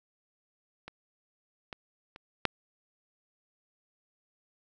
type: clicks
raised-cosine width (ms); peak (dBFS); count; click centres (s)
0.3; -26 / -23 / -30 / -8; 4; 0.88 / 1.728 / 2.161 / 2.453
effects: none